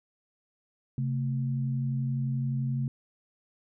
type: tone pair together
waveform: sine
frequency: 134.2 / 225.8 Hz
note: C3 / A3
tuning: +44 / +45 cents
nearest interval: major sixth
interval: 901 cents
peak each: -27 / -35 dBFS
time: 0.98-2.88 s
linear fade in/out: 2 ms
effects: none